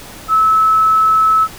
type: tone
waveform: sine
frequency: 1300 Hz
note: E6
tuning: 24 cents flat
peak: -8 dBFS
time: 0.28-1.48 s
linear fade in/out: 50 ms
effects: pink hiss -34 dBFS RMS until 1.58 s